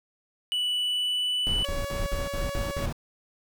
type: tone with pitch glide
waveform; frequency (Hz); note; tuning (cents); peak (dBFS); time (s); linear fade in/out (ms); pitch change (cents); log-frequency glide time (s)
triangle; 2960 to 2979; F#7 to F#7; 0 to +11; -23; 0.52-1.65; 0; +11; 0.71-1.45
type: noise bursts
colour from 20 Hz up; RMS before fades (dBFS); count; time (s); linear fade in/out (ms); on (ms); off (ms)
brown; -30; 7; 1.47-2.926; 0; 160; 56
type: tone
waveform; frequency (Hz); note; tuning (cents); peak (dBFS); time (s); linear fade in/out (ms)
sawtooth; 563; C#5; +27; -28; 1.64-2.86; 5
effects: none